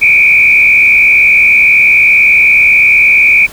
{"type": "tone with frequency modulation", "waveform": "sine", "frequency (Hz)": 2368, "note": "D7", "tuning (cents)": 14, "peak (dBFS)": -3, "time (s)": [0.01, 3.47], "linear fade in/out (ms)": 20, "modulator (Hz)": 68.5, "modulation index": 1.7, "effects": ["pink hiss -31 dBFS RMS until 3.52 s"]}